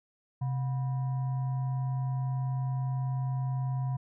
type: tone with frequency modulation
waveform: sine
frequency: 130.81 Hz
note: C3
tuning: in tune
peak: -28 dBFS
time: 0.41-3.97 s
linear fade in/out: 10 ms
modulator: 850 Hz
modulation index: 0.25
effects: none